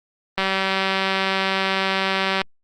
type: click train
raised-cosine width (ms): 0.3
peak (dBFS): -5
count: 392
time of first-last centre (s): 0.38-2.416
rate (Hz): 192
effects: Opus 32 kbps